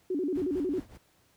sine tone with vibrato, 325.8 Hz, E4, 20 cents flat, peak -27 dBFS, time 0.1-0.8 s, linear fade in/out 5 ms, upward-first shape square, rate 11 Hz, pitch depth 220 cents each way
brown noise with tremolo, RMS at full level -40 dBFS, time 0.34-0.98 s, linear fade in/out 20 ms, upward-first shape triangle, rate 5.1 Hz, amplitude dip 90%
effects pink hiss -66 dBFS RMS until 1.36 s + high-pass 60 Hz 12 dB/octave

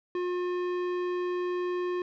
sine tone with tanh clipping, 357.9 Hz, F4, 42 cents sharp, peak -30 dBFS, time 0.15-2.02 s, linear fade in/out 2 ms, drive 15 dB, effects none

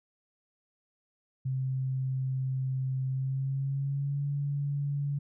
sine tone with pitch glide, 131.4 to 142.47 Hz, C3 to C#3, +8 to +48 cents, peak -28 dBFS, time 1.45-5.19 s, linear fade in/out 10 ms, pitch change +140 cents, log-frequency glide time 3.08-4.25 s, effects none

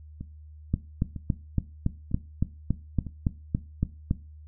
two click trains, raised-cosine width 5 ms, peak -11 / -23 dBFS, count 13 / 4, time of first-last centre 0.74-4.111 / 0.21-3.067 s, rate 3.56 / 1.05 Hz, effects noise-tail reverb RT60 0.3 s tail -17 dB re dry + added 76 Hz sine -44 dBFS peak until 4.47 s

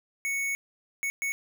square tone bursts at uneven times, 2217 Hz, C#7, in tune, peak -28 dBFS, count 3, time 0.25-0.55 / 1.03-1.1 / 1.22-1.32 s, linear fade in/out 0 ms, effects none

